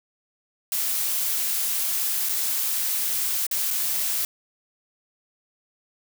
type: noise with dropouts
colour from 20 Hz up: blue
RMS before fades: -25 dBFS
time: 0.72-4.25 s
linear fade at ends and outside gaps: 1 ms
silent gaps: 2.288-2.293 / 3.467-3.512 / 3.705-3.709 s
effects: none